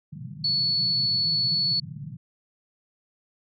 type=band-pass noise; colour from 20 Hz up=pink; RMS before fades=-37 dBFS; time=0.12-2.17 s; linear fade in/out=10 ms; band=120 to 180 Hz; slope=48 dB/octave
type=tone; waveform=sine; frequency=4419 Hz; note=C#8; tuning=6 cents flat; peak=-21 dBFS; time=0.44-1.8 s; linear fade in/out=5 ms
effects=none